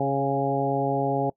harmonic tone with a mistuned harmonic, 137.7 Hz, C#3, 11 cents flat, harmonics 1 / 2 / 3 / 4 / 5 / 6, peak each -29 / -29 / -29 / -29 / -29 / -29 dBFS, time 0-1.3 s, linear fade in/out 5 ms, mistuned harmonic 5, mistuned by +17 cents, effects noise-tail reverb RT60 0.1 s tail -23 dB re dry

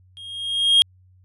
triangle tone with level ramp, 3248 Hz, G#7, 39 cents flat, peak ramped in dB -36 to -8 dBFS, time 0.17-0.82 s, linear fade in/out 0 ms, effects added 92 Hz sine -51 dBFS peak until 1.24 s + resampled to 32000 Hz

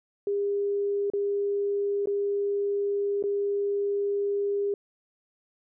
sine tone with dropouts, 403.7 Hz, G#4, 49 cents flat, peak -24 dBFS, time 0.27-4.74 s, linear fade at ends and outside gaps 2 ms, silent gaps 1.101-1.135 / 2.058-2.072 / 3.226-3.238 s, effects none

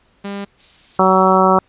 sawtooth tone, 200 Hz, G3, 35 cents sharp, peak -20 dBFS, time 0.24-0.45 s, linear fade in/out 10 ms
violet noise with tremolo, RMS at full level -32 dBFS, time 0.58-1.39 s, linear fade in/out 20 ms, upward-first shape triangle, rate 19 Hz, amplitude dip 30%
harmonic tone, 188.4 Hz, F#3, 32 cents sharp, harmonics 1 / 2 / 3 / 4 / 5 / 6 / 7, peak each -17 / -17 / -17 / -17 / -17 / -17 / -17 dBFS, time 0.99-1.59 s, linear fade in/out 2 ms
effects pink hiss -57 dBFS RMS until 1.68 s + resampled to 8000 Hz

